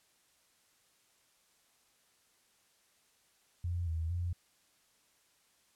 sine tone with pitch steps, 87.1 / 81.2 / 87.5 Hz, F2 / E2 / F2, -4 / -26 / +4 cents, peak -32 dBFS, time 3.64-4.33 s, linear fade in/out 5 ms, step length 230 ms, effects white hiss -70 dBFS RMS until 5.75 s + low-pass 11000 Hz 12 dB/octave

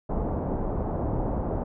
pink low-pass noise, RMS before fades -28 dBFS, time 0.09-1.64 s, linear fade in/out 10 ms, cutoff 850 Hz, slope 24 dB/octave, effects none

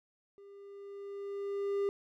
triangle tone with level ramp, 400 Hz, G4, 35 cents sharp, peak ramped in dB -50 to -26 dBFS, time 0.38-1.89 s, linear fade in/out 0 ms, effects none

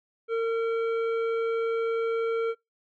triangle tone with hard clipping, 456.1 Hz, A#4, 38 cents flat, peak -26 dBFS, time 0.28-2.55 s, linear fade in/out 50 ms, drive 15 dB, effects noise-tail reverb RT60 0.2 s tail -24 dB re dry + low-pass 3000 Hz 12 dB/octave

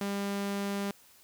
sawtooth tone, 200 Hz, G3, 35 cents sharp, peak -27 dBFS, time 0.01-0.91 s, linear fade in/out 2 ms, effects white hiss -59 dBFS RMS until 1.23 s

